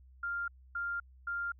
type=tone bursts; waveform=sine; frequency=1396.9 Hz; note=F6; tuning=in tune; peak=-33 dBFS; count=3; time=0.23-1.52 s; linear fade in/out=5 ms; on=250 ms; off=270 ms; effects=added 64 Hz sine -55 dBFS peak until 1.59 s